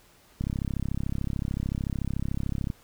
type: click train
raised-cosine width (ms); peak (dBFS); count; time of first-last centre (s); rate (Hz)
5; -17; 78; 0.41-2.702; 33.6
effects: pink hiss -58 dBFS RMS until 2.83 s